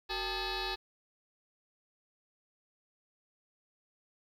sine tone with frequency modulation, 1734 Hz, A6, 26 cents flat, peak -31 dBFS, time 0.09-0.76 s, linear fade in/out 20 ms, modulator 422 Hz, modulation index 6.8, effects tanh soft clip ceiling -31 dBFS + 11-bit

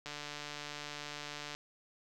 click train, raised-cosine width 0.2 ms, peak -25 dBFS, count 220, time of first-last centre 0.06-1.55 s, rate 147 Hz, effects none

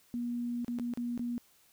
sine tone with dropouts, 240 Hz, B3, 49 cents flat, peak -32 dBFS, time 0.14-1.38 s, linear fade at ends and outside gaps 0 ms, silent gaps 0.646-0.681 / 0.787-0.797 / 0.937-0.974 / 1.177-1.194 s, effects white hiss -65 dBFS RMS until 1.72 s

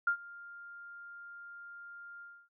sine tone with ADSR envelope, 1400 Hz, F6, 4 cents sharp, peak -24 dBFS, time 0.07-2.49 s, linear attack 5 ms, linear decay 89 ms, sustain -22 dB, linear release 280 ms, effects none

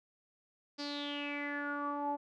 sawtooth tone with low-pass filter sweep, 288.7 Hz, D4, 30 cents flat, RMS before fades -38 dBFS, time 0.78-2.17 s, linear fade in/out 20 ms, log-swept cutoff 4900 to 780 Hz, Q 7.9, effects none

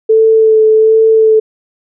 sine tone with vibrato, 440 Hz, A4, in tune, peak -4 dBFS, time 0.09-1.4 s, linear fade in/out 10 ms, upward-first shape sine, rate 1.3 Hz, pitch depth 16 cents each way, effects none

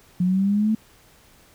sine linear sweep, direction up, 176.9 to 221.2 Hz, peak -17 dBFS, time 0.2-0.75 s, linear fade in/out 5 ms, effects pink hiss -54 dBFS RMS until 1.54 s

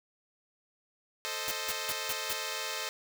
5% pulse chord, A diminished, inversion none, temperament equal, 440 / 523.3 / 622.3 Hz, A4 / C5 / Eb5, 0 / 0 / 0 cents, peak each -27 dBFS, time 1.25-2.89 s, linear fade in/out 0 ms
white noise bursts, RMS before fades -34 dBFS, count 5, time 1.48-2.33 s, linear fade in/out 0 ms, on 34 ms, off 170 ms
effects none

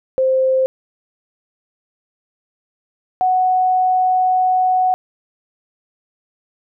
sine tone pair in turn, 523.3 / 740.7 Hz, C5 / F#5, 0 / +2 cents, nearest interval tritone, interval 602 cents, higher second, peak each -12 dBFS, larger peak neither, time 0.18-0.66 / 3.21-4.94 s, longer second, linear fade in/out 0 ms, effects none

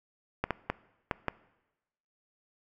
clicks, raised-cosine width 0.5 ms, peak -13 dBFS, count 5, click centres 0.44 / 0.507 / 0.7 / 1.112 / 1.283 s, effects noise-tail reverb RT60 1.0 s tail -20 dB re dry

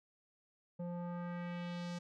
square tone with low-pass filter sweep, 174.61 Hz, F3, in tune, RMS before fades -42 dBFS, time 0.79-1.99 s, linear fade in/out 10 ms, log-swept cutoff 580 to 6300 Hz, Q 1.5, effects none

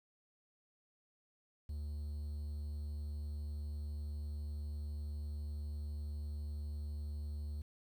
triangle tone with quantisation, 74 Hz, D2, 14 cents sharp, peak -37 dBFS, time 1.69-7.62 s, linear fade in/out 5 ms, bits 11, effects none

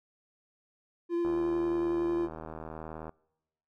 triangle tone with vibrato, 343.2 Hz, F4, 30 cents flat, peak -25 dBFS, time 1.09-2.29 s, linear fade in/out 50 ms, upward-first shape sine, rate 11 Hz, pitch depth 12 cents each way
click train, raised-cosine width 1 ms, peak -27 dBFS, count 147, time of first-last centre 1.25-3.093 s, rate 79.2 Hz
effects noise-tail reverb RT60 0.9 s tail -24 dB re dry

